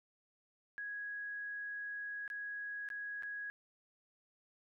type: tone with dropouts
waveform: sine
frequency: 1661.2 Hz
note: G#6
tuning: in tune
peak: -40 dBFS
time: 0.78-3.5 s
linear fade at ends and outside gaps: 0 ms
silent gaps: 2.278-2.301 / 2.888-2.902 / 3.224-3.233 s
effects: none